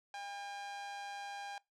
sawtooth tone with amplitude modulation, 805 Hz, G5, 46 cents sharp, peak -37 dBFS, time 0.14-1.58 s, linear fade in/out 2 ms, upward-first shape sine, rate 188 Hz, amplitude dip 35%, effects noise-tail reverb RT60 0.2 s tail -23 dB re dry + low-pass 6000 Hz 12 dB/octave

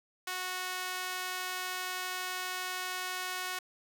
sawtooth tone with high-pass filter, 367.6 Hz, F#4, 11 cents flat, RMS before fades -37 dBFS, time 0.27-3.59 s, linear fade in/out 5 ms, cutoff 1200 Hz, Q 0.82, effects 9-bit

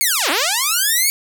5% pulse linear two-way sweep, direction down then up, 2273 to 261.6 to 2273 Hz, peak -4 dBFS, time 0.01-1.1 s, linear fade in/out 0 ms, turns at 0.3 s, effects none

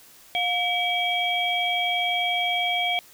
sine tone cluster, 712 / 2295 / 3254 Hz, F5 / D7 / G#7, +33 / -40 / -36 cents, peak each -26 dBFS, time 0.35-2.99 s, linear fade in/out 0 ms, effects white hiss -51 dBFS RMS until 3.13 s

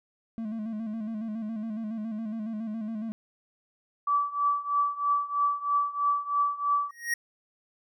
triangle tone with vibrato, 219.4 Hz, A3, 5 cents flat, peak -29 dBFS, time 0.38-3.12 s, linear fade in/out 0 ms, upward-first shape square, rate 7.2 Hz, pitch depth 56 cents each way
sine tone with tremolo, 1154 Hz, D6, 31 cents flat, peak -20 dBFS, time 4.07-6.91 s, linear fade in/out 5 ms, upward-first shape triangle, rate 3.1 Hz, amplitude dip 90%
square tone with exponential growth, 1878 Hz, A#6, 12 cents sharp, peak -23 dBFS, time 6.89-7.14 s, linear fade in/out 5 ms, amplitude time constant 54 ms
effects none

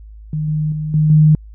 sine tone with level steps, 153.6 Hz, D#3, 22 cents flat, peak -17 / -15 / -19 / -10 / -6 dBFS, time 0.33-1.35 s, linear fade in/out 2 ms, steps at 0.48 / 0.72 / 0.94 / 1.1 s, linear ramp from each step 2 ms, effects added 53 Hz sine -34 dBFS peak until 1.54 s

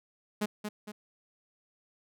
sawtooth tone with echo, 210 Hz, G#3, 19 cents sharp, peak -24 dBFS, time 0.41-0.46 s, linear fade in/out 10 ms, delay 230 ms, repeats 2, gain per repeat -6 dB, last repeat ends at 0.92 s, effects none

